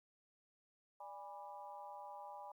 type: harmonic tone with a mistuned harmonic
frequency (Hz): 196.6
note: G3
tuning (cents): +5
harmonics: 3 / 4 / 5 / 6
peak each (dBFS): -56 / -51 / -53 / -62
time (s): 1-2.52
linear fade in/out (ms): 5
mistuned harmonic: 4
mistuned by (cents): +71
effects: 13-bit